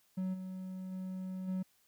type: tone with level steps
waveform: triangle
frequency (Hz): 186.6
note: F#3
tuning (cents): +15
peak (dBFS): -31 / -38 / -36 / -31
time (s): 0.17-1.63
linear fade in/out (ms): 10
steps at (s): 0.33 / 0.91 / 1.47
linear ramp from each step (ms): 20
effects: white hiss -71 dBFS RMS until 1.87 s